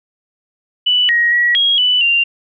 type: tone with pitch steps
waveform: sine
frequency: 2969 / 1889 / 1921 / 3284 / 2982 / 2780 Hz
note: F#7 / A#6 / B6 / G#7 / F#7 / F7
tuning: +5 / +22 / -48 / -20 / +13 / -9 cents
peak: -10 dBFS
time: 0.86-2.24 s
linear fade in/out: 10 ms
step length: 230 ms
effects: none